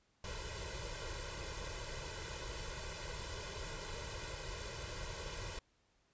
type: noise with comb filter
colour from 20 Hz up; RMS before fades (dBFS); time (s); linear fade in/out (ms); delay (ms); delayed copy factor
pink; -44; 0.24-5.59; 2; 2; +0.95
effects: pink hiss -75 dBFS RMS until 6.13 s + resampled to 16000 Hz